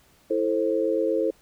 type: chord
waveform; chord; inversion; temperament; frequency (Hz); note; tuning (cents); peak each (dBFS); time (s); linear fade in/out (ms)
sine; A minor; second; just; 330 / 440 / 528; E4 / A4 / C5; +2 / 0 / +16; -26 / -25 / -25; 0.3-1.31; 10
effects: pink hiss -59 dBFS RMS until 1.41 s